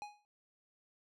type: tone with exponential decay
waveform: square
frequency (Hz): 830.6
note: G#5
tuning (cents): 0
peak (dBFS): -40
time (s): 0.02-0.25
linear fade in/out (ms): 0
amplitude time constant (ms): 49
effects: low-pass 6000 Hz 12 dB/octave

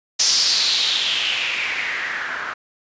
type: noise with low-pass filter sweep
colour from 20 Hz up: blue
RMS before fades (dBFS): -21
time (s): 0.19-2.54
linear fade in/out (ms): 10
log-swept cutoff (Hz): 5600 to 1400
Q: 4.1
effects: resampled to 16000 Hz

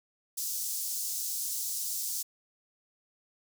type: high-pass noise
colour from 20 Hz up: pink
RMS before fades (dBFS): -34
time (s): 0.37-2.23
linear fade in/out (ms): 10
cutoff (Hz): 5600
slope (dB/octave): 24
effects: none

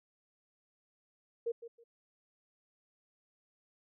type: tone with echo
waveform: sine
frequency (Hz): 466.2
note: A#4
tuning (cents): 0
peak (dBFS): -31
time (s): 1.46-1.52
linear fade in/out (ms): 10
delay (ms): 160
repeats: 2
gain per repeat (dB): -13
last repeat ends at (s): 1.84
effects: none

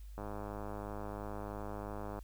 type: click train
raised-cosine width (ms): 1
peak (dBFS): -29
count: 208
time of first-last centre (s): 0.18-2.19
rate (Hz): 103
effects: added 50 Hz sine -46 dBFS peak until 2.23 s + white hiss -68 dBFS RMS until 2.23 s

